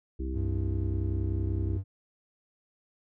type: harmonic tone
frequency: 65.41 Hz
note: C2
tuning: in tune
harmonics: 1 / 3 / 4 / 5 / 6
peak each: -31 / -44 / -44 / -38 / -43 dBFS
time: 0.19-1.78 s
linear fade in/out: 10 ms
type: tone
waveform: triangle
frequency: 96 Hz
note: G2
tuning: 36 cents flat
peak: -27 dBFS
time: 0.33-1.84 s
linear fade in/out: 50 ms
effects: none